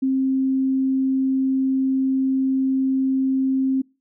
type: tone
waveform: sine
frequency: 265.1 Hz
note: C4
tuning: 23 cents sharp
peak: -17 dBFS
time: 0.02-3.82 s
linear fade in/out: 10 ms
effects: noise-tail reverb RT60 0.3 s tail -25 dB re dry